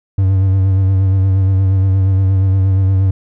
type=tone with vibrato; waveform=triangle; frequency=95.7 Hz; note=G2; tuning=41 cents flat; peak=-7 dBFS; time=0.18-3.11 s; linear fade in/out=5 ms; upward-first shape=sine; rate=8.5 Hz; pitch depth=33 cents each way; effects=none